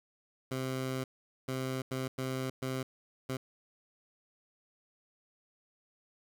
15% pulse tone bursts at uneven times, 130.81 Hz, C3, in tune, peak -27 dBFS, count 6, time 0.51-1.04 / 1.48-1.82 / 1.91-2.08 / 2.18-2.5 / 2.62-2.83 / 3.29-3.37 s, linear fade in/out 5 ms, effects none

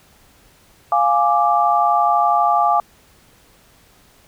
sine chord, D diminished, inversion first, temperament equal, 698.5 / 830.6 / 1174.7 Hz, F5 / Ab5 / D6, 0 / 0 / 0 cents, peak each -17 dBFS, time 0.92-2.8 s, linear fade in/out 2 ms, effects pink hiss -52 dBFS RMS until 4.27 s

